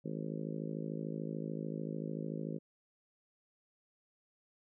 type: harmonic tone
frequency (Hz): 53.5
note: A1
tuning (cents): -48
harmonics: 3 / 4 / 5 / 6 / 7 / 8 / 9 / 10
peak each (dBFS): -41 / -43 / -45 / -47 / -48 / -49 / -50 / -51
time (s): 0.04-2.59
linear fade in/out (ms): 20
effects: none